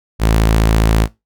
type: tone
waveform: sawtooth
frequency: 54.8 Hz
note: A1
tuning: 6 cents flat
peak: -6 dBFS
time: 0.19-1.08 s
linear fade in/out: 50 ms
effects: noise-tail reverb RT60 0.2 s tail -20 dB re dry